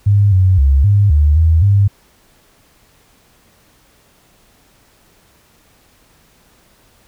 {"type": "tone with pitch steps", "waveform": "sine", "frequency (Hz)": [101.7, 93.3, 68.5, 101.7, 74.2, 80.8, 100.3], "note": ["G#2", "F#2", "C#2", "G#2", "D2", "E2", "G2"], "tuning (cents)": [-36, 15, -20, -36, 18, -34, 40], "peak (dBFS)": -7, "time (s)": [0.06, 1.88], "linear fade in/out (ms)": 10, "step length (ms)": 260, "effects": ["pink hiss -52 dBFS RMS until 7.07 s"]}